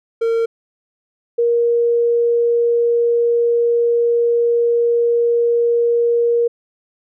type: tone pair in turn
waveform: triangle / sine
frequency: 458.1 / 471.3 Hz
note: A#4 / A#4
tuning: -30 / +19 cents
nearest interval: unison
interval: 49 cents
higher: second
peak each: -12 dBFS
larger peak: neither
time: 0.21-0.46 / 1.38-6.48 s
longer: second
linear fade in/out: 10 ms
effects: none